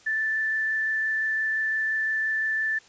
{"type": "tone with frequency modulation", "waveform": "sine", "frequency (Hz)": 1760, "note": "A6", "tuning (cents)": 0, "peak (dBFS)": -23, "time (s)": [0.06, 2.79], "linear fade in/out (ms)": 10, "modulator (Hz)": 25.8, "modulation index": 0.55, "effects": ["white hiss -54 dBFS RMS until 2.88 s", "resampled to 16000 Hz"]}